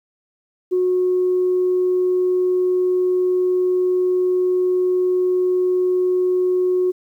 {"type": "tone", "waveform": "sine", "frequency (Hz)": 365.1, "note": "F#4", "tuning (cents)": -23, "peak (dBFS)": -14, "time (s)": [0.71, 6.92], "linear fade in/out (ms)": 20, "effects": ["tanh soft clip ceiling -10 dBFS", "9-bit"]}